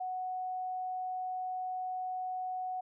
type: tone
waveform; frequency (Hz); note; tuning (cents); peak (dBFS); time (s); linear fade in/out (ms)
sine; 740; F#5; 0; -34; 0-2.81; 10
effects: none